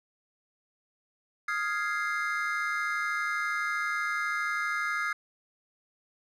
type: chord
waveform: triangle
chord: F minor seventh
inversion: third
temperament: equal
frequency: 1244.5 / 1396.9 / 1661.2 / 2093 Hz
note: Eb6 / F6 / Ab6 / C7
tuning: 0 / 0 / 0 / 0 cents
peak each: -32 dBFS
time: 1.48-5.13 s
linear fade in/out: 5 ms
effects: none